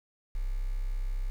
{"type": "tone", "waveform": "sine", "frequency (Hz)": 32.7, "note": "C1", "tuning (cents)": 0, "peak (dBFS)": -27, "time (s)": [0.35, 1.3], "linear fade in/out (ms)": 0, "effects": ["tanh soft clip ceiling -25 dBFS", "9-bit"]}